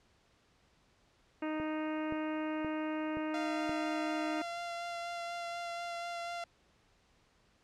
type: harmonic tone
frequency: 310 Hz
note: D#4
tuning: 6 cents flat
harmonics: 1 / 2 / 3 / 4 / 5 / 6 / 7 / 8 / 9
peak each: -35 / -41 / -45 / -47 / -49 / -51 / -52 / -53 / -54 dBFS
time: 1.42-4.42 s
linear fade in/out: 5 ms
type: click train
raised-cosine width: 2 ms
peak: -29 dBFS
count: 5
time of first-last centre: 1.6-3.694 s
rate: 1.91 Hz
type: tone with vibrato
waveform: sawtooth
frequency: 689 Hz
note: F5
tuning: 24 cents flat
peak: -34 dBFS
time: 3.34-6.44 s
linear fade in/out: 2 ms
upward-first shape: sine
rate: 4.1 Hz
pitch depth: 11 cents each way
effects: pink hiss -69 dBFS RMS until 7.63 s + low-pass 6000 Hz 12 dB/octave